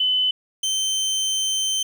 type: tone pair in turn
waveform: sine / 25% pulse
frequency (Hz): 3020 / 3100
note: F#7 / G7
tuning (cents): +35 / -20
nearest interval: unison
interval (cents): 45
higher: second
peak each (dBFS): -17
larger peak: neither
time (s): 0-0.31 / 0.63-1.83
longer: second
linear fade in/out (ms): 5
effects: 9-bit